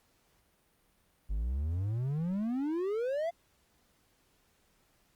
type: exponential sweep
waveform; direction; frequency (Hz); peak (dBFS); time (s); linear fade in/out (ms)
triangle; up; 47.61 to 699; -28; 1.29-3.31; 20
effects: pink hiss -70 dBFS RMS until 5.15 s + Opus 48 kbps